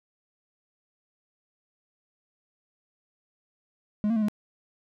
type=tone with pitch steps; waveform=triangle; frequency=209.6 / 230 / 216.4 / 209 Hz; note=G#3 / A#3 / A3 / G#3; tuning=+16 / -23 / -29 / +11 cents; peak=-20 dBFS; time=4.04-4.284 s; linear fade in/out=0 ms; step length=61 ms; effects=none